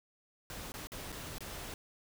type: noise with dropouts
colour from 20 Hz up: pink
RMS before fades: -44 dBFS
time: 0.5-1.74 s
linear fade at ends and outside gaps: 1 ms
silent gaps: 0.72-0.74 / 0.871-0.919 / 1.12-1.125 / 1.383-1.406 s
effects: none